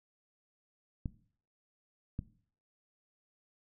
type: clicks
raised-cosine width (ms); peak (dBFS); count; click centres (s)
5; -23; 2; 1.058 / 2.191
effects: noise-tail reverb RT60 0.5 s tail -17 dB re dry